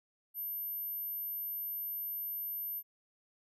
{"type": "tone", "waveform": "sine", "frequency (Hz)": 13000, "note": "G#9", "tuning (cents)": -38, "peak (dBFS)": -36, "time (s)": [0.34, 2.83], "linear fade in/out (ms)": 50, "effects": []}